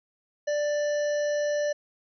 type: harmonic tone with a mistuned harmonic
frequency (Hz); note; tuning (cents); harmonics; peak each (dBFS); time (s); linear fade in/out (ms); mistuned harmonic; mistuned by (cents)
589; D5; +5; 1 / 3 / 5 / 7 / 9 / 10; -24 / -36 / -48 / -47 / -49 / -43; 0.47-1.73; 10; 9; +16
effects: none